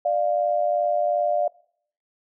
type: tone pair together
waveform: sine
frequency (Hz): 595.8 / 698.5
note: D5 / F5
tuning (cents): +25 / 0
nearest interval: minor third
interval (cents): 275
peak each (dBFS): -22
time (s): 0.05-1.48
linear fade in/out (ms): 5
effects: noise-tail reverb RT60 0.6 s tail -23 dB re dry